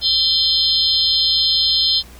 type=tone cluster; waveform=sine; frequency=3160 / 3561 / 4076 / 4240 / 5150 Hz; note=G7 / A7 / C8 / C8 / E8; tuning=+13 / +20 / -46 / +22 / -41 cents; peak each=-20 dBFS; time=0.01-2.03 s; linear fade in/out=50 ms; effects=added 60 Hz sine -39 dBFS peak until 2.19 s + pink hiss -44 dBFS RMS until 2.19 s